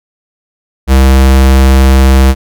square tone, 66.3 Hz, C2, 23 cents sharp, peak -3 dBFS, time 0.87-2.35 s, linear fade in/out 50 ms, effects none

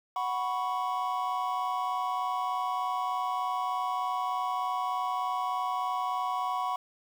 triangle chord, F# suspended fourth, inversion none, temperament just, 740 / 986.7 / 1110 Hz, F#5 / B5 / C#6, 0 / -2 / +2 cents, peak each -31 dBFS, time 0.16-6.76 s, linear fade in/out 2 ms, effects 9-bit

